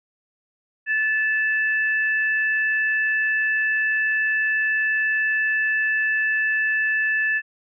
sine tone pair together, 1739.8 / 2634 Hz, A6 / E7, -20 / -2 cents, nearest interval perfect fifth, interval 718 cents, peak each -19 / -28 dBFS, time 0.86-7.42 s, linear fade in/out 50 ms, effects none

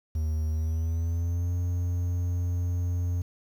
triangle tone with pitch glide, 78.1 to 88.17 Hz, D#2 to F2, +7 to +17 cents, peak -23 dBFS, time 0.15-3.22 s, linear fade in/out 5 ms, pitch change +210 cents, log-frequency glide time 0.49-1.53 s, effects 9-bit

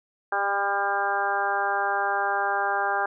harmonic tone, 200 Hz, G3, 35 cents sharp, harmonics 2 / 3 / 4 / 5 / 6 / 7 / 8, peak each -34 / -34 / -26 / -33 / -31 / -31 / -29 dBFS, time 0.32-3.06 s, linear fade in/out 5 ms, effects none

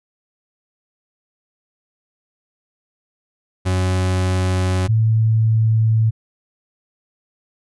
40% pulse / sine tone pair in turn, 92.5 / 111.15 Hz, F#2 / A2, 0 / +18 cents, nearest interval minor third, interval 318 cents, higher second, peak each -15 / -12 dBFS, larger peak second, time 3.65-4.88 / 4.88-6.11 s, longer neither, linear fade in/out 20 ms, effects resampled to 24000 Hz

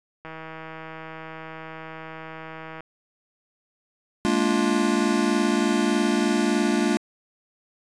click train, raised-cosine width 0.5 ms, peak -23 dBFS, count 410, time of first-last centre 0.25-2.806 s, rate 160 Hz
square chord, Bb dominant seventh, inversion third, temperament just, 209.8 / 233.1 / 291.4 / 349.6 Hz, Ab3 / Bb3 / D4 / F4, +18 / 0 / -13 / +2 cents, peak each -26 dBFS, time 4.25-6.97 s, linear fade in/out 0 ms
effects resampled to 22050 Hz

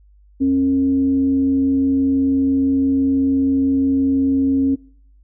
sine tone with frequency modulation, 270.5 Hz, C#4, 42 cents flat, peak -13 dBFS, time 0.4-4.76 s, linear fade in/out 20 ms, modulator 189 Hz, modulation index 0.24, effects noise-tail reverb RT60 0.6 s tail -24 dB re dry + added 50 Hz sine -47 dBFS peak until 5.23 s

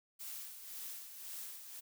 blue noise with tremolo, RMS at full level -45 dBFS, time 0.19-1.81 s, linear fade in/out 20 ms, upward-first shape sine, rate 1.9 Hz, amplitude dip 55%, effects none

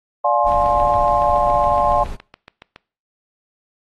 sine chord, D half-diminished seventh, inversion none, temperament just, 587.3 / 704.8 / 845.8 / 1057.2 Hz, D5 / F5 / Ab5 / C6, 0 / +16 / +31 / +18 cents, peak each -19 dBFS, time 0.24-2.04 s, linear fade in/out 10 ms
brown noise, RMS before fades -28 dBFS, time 0.46-2.16 s, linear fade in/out 10 ms
click train, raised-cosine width 0.3 ms, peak -21 dBFS, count 17, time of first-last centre 0.52-2.761 s, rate 7.14 Hz
effects noise-tail reverb RT60 0.4 s tail -22 dB re dry + AAC 32 kbps

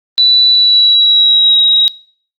sine tone with pitch glide, 3965 to 3819 Hz, B7 to A#7, +6 to +41 cents, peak -5 dBFS, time 0.18-1.88 s, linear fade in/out 0 ms, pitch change -65 cents, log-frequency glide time 0.5-1.58 s, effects noise-tail reverb RT60 0.5 s tail -23 dB re dry + Opus 32 kbps

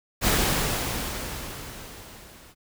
pink noise with level ramp, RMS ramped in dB -20 to -50 dBFS, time 0.21-2.55 s, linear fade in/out 50 ms, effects none

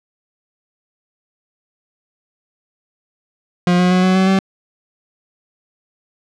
40% pulse tone with pitch steps, 177.5 / 180.29 / 183.12 / 186 / 188.93 / 191.9 Hz, F3 / F#3 / F#3 / F#3 / F#3 / G3, +28 / -45 / -18 / +9 / +36 / -37 cents, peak -10 dBFS, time 3.67-4.39 s, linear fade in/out 2 ms, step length 120 ms, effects low-pass 5000 Hz 12 dB/octave

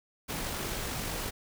pink noise with amplitude modulation, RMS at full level -34 dBFS, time 0.28-1.31 s, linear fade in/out 20 ms, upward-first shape sine, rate 49.2 Hz, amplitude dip 25%, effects none

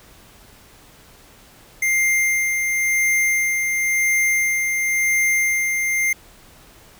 square tone with tremolo, 2100 Hz, C7, 6 cents sharp, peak -16 dBFS, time 1.82-6.13 s, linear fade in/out 5 ms, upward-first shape sine, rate 0.95 Hz, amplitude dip 35%, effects pink hiss -48 dBFS RMS until 6.99 s

